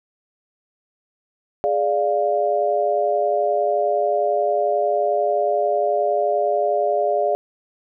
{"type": "chord", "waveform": "sine", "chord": "D diminished", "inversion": "second", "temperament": "equal", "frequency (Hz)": [415.3, 587.3, 698.5], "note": ["Ab4", "D5", "F5"], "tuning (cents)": [0, 0, 0], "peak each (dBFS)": [-23, -20, -21], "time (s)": [1.64, 7.35], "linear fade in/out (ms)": 0, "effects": []}